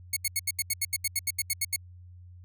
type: tone bursts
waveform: 5% pulse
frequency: 2193 Hz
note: C#7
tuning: 19 cents flat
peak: -15 dBFS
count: 15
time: 0.13-1.762 s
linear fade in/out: 5 ms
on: 36 ms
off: 78 ms
effects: added 89 Hz sine -46 dBFS peak until 2.44 s